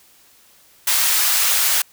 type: high-pass noise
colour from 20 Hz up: white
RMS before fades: -17 dBFS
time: 0.87-1.82 s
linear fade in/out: 5 ms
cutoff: 950 Hz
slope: 12 dB/octave
effects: white hiss -52 dBFS RMS until 1.92 s